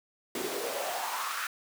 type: noise with high-pass filter sweep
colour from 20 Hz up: pink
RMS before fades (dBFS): -34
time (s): 0.35-1.47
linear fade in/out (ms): 2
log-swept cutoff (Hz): 310 to 1500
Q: 4.1
effects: none